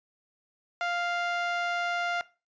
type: tone with band-pass filter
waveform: sawtooth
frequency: 698.5 Hz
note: F5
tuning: in tune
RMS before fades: -30 dBFS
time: 0.81-2.21 s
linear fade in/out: 0 ms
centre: 1500 Hz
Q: 0.9
effects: noise-tail reverb RT60 0.3 s tail -19 dB re dry + resampled to 16000 Hz